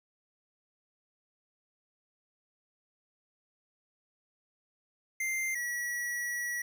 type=tone pair in turn; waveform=square; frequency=2093 / 1931.3 Hz; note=C7 / B6; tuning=0 / -39 cents; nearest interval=minor second; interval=139 cents; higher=first; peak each=-31 / -33 dBFS; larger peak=first; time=5.2-5.55 / 5.55-6.62 s; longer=second; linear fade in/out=5 ms; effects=11-bit